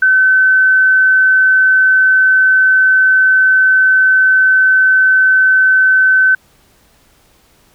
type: tone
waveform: sine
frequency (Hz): 1525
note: G6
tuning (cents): -48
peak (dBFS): -6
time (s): 0.02-6.35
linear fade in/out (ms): 5
effects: pink hiss -51 dBFS RMS until 7.74 s